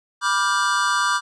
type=chord; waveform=square; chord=G dominant seventh; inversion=first; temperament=just; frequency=980 / 1176 / 1411.2 / 1568 Hz; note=B5 / D6 / F6 / G6; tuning=-14 / +2 / +18 / 0 cents; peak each=-26 / -22 / -26 / -25 dBFS; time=0.21-1.21 s; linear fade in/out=50 ms; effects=resampled to 22050 Hz